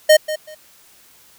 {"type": "tone with echo", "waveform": "square", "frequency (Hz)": 617, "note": "D#5", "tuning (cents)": -15, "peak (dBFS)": -7, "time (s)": [0.09, 0.17], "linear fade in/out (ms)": 10, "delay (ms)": 190, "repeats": 2, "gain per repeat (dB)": -14, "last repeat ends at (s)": 0.55, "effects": ["white hiss -50 dBFS RMS until 1.38 s"]}